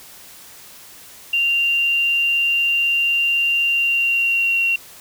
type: tone with pitch glide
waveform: sine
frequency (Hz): 2778 to 2745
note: F7 to F7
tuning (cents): -10 to -31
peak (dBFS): -15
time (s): 1.33-4.76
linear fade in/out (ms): 5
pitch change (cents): -21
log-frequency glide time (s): 3.65-4.65
effects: white hiss -42 dBFS RMS until 5 s